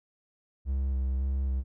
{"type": "tone with vibrato", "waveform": "triangle", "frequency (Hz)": 66.3, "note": "C2", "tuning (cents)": 23, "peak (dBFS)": -24, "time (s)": [0.65, 1.64], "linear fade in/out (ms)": 50, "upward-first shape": "square", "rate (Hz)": 1.8, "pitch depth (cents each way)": 22, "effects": []}